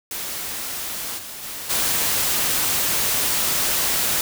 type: noise with level steps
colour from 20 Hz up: white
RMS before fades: -29 / -35 / -32 / -21 dBFS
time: 0.11-4.21 s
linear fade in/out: 2 ms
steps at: 1.17 / 1.42 / 1.69 s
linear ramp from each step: 20 ms
effects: none